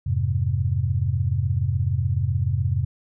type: chord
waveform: sine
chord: F minor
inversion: none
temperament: equal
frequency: 87.31 / 103.83 / 130.81 Hz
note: F2 / Ab2 / C3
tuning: 0 / 0 / 0 cents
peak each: -24 dBFS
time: 0.06-2.85 s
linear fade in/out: 10 ms
effects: none